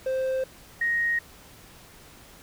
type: tone pair in turn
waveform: triangle / sine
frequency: 523.3 / 1872.4 Hz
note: C5 / A#6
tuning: 0 / +7 cents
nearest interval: octave + minor seventh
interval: 2207 cents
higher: second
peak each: -22 dBFS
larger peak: neither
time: 0.06-0.44 / 0.81-1.19 s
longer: neither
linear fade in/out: 5 ms
effects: pink hiss -50 dBFS RMS until 2.42 s